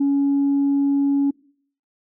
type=tone; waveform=sine; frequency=280 Hz; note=C#4; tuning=18 cents sharp; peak=-14 dBFS; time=0-1.31 s; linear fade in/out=10 ms; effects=noise-tail reverb RT60 0.6 s tail -25 dB re dry + tanh soft clip ceiling -13 dBFS